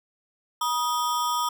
square ring-modulated tone, 1106 Hz, C#6, 4 cents flat, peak -21 dBFS, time 0.61-1.49 s, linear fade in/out 5 ms, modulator 141 Hz, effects none

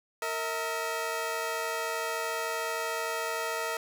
15% pulse tone pair together, 459.8 / 643 Hz, A#4 / E5, -24 / -43 cents, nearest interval tritone, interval 581 cents, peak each -27 dBFS, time 0.22-3.77 s, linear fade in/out 2 ms, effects none

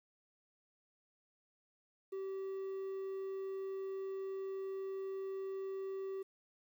triangle tone with quantisation, 385.9 Hz, G4, 27 cents flat, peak -37 dBFS, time 2.12-6.23 s, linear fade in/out 10 ms, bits 11, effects none

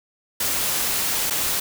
white noise with dropouts, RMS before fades -23 dBFS, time 0.4-1.6 s, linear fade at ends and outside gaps 5 ms, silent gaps 1.3-1.306 s, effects none

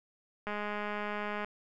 click train, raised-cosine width 0.5 ms, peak -22 dBFS, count 204, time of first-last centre 0.47-1.446 s, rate 208 Hz, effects none

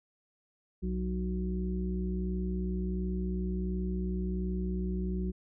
harmonic tone, 61.4 Hz, B1, 9 cents flat, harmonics 1 / 3 / 5 / 6, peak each -33 / -33 / -47 / -40 dBFS, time 0.82-5.32 s, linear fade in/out 20 ms, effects none

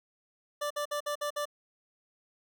25% pulse tone bursts, 587.3 Hz, D5, in tune, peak -27 dBFS, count 6, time 0.61-1.455 s, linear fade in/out 10 ms, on 95 ms, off 55 ms, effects none

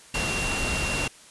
sine tone in noise, 2750 Hz, F7, 27 cents flat, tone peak -29 dBFS, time 0.14-1.08 s, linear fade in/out 5 ms, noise pink, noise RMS -28 dBFS, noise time 0.14-1.08 s, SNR -4 dB, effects white hiss -50 dBFS RMS until 1.3 s + resampled to 24000 Hz

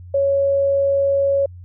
sine tone, 554.4 Hz, C#5, in tune, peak -14 dBFS, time 0.14-1.46 s, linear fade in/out 5 ms, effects added 89 Hz sine -35 dBFS peak until 1.64 s

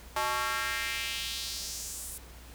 square tone with high-pass filter sweep, 123.47 Hz, B2, in tune, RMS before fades -34 dBFS, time 0.16-2.18 s, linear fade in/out 5 ms, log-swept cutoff 860 to 9900 Hz, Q 2, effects added 60 Hz sine -49 dBFS peak until 2.54 s + pink hiss -52 dBFS RMS until 2.54 s

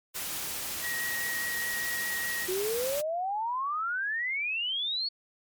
white noise, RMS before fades -35 dBFS, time 0.14-3.02 s, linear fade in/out 20 ms
sine tone with vibrato, 1897 Hz, A#6, 30 cents sharp, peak -31 dBFS, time 0.81-2.48 s, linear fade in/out 50 ms, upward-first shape sine, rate 4.9 Hz, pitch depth 13 cents each way
sine exponential sweep, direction up, 358.9 to 4461 Hz, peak -28 dBFS, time 2.48-5.09 s, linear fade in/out 10 ms
effects MP3 96 kbps

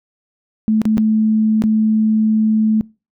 sine tone with dropouts, 217.6 Hz, A3, 19 cents flat, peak -11 dBFS, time 0.68-2.81 s, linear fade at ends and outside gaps 0 ms, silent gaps 0.817-0.854 / 0.972-0.98 / 1.621-1.638 s, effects noise-tail reverb RT60 0.3 s tail -24 dB re dry

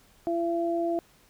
sine tone pair together, 338.5 / 677 Hz, E4 / E5, +46 / +46 cents, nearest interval octave, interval 1200 cents, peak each -27 / -28 dBFS, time 0.27-0.99 s, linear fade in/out 0 ms, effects pink hiss -60 dBFS RMS until 1.29 s

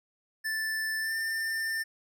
square tone with pitch glide, 1760 to 1794.9 Hz, A6 to A6, 0 to +34 cents, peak -30 dBFS, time 0.44-1.84 s, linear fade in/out 20 ms, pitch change +34 cents, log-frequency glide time 1-1.15 s, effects none

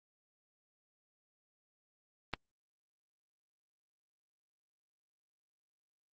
click, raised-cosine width 0.3 ms, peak -17 dBFS, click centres 2.337 s, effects Opus 24 kbps

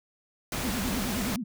pink noise, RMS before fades -32 dBFS, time 0.52-1.36 s, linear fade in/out 2 ms
sine tone with vibrato, 220 Hz, A3, in tune, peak -30 dBFS, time 0.63-1.44 s, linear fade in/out 10 ms, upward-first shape sine, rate 9.5 Hz, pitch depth 300 cents each way
effects none

